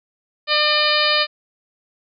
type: harmonic tone with a mistuned harmonic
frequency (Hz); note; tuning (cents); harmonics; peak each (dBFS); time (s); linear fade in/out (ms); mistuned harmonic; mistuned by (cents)
601; D5; +40; 1 / 2 / 3 / 4 / 5 / 6 / 7 / 8; -23 / -23 / -23 / -23 / -23 / -23 / -23 / -23; 0.47-1.27; 50; 6; +45
effects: none